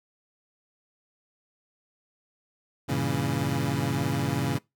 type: chord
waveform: 25% pulse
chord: G diminished seventh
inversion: none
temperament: equal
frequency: 98 / 116.54 / 138.59 / 164.81 Hz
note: G2 / Bb2 / Db3 / Fb3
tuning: 0 / 0 / 0 / 0 cents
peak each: -30 / -28 / -24 / -29 dBFS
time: 2.88-4.59 s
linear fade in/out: 20 ms
effects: noise-tail reverb RT60 0.2 s tail -22 dB re dry